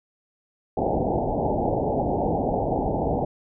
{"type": "low-pass noise", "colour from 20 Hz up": "white", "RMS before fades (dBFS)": -24, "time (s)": [0.77, 3.25], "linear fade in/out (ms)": 5, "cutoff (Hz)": 850, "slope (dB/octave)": 96, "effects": []}